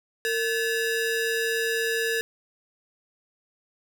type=ring-modulated tone; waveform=40% pulse; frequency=1090 Hz; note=C#6; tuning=29 cents flat; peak=-20 dBFS; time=0.25-2.21 s; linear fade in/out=0 ms; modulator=633 Hz; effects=none